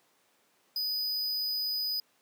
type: tone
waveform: square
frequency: 4978 Hz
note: D#8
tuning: in tune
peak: -30 dBFS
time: 0.76-2 s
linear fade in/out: 2 ms
effects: pink hiss -68 dBFS RMS until 2.21 s + high-pass 300 Hz 12 dB/octave